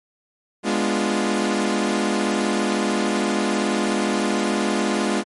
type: chord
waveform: sawtooth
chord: G# diminished seventh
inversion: none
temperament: equal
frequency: 207.7 / 246.9 / 293.7 / 349.2 Hz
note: G#3 / B3 / D4 / F4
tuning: 0 / 0 / 0 / 0 cents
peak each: -19 / -22 / -23 / -21 dBFS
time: 0.63-5.24 s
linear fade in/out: 50 ms
effects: MP3 48 kbps